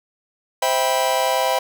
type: chord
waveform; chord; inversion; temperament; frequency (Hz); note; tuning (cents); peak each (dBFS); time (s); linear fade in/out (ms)
45% pulse; C major seventh; none; just; 523.3 / 654.1 / 784.9 / 981.1; C5 / E5 / G5 / B5; 0 / -14 / +2 / -12; -23; 0.62-1.59; 5
effects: 7-bit